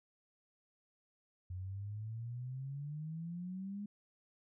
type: exponential sweep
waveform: sine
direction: up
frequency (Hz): 89.6 to 207.8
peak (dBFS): -40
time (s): 1.5-3.86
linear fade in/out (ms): 5
effects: none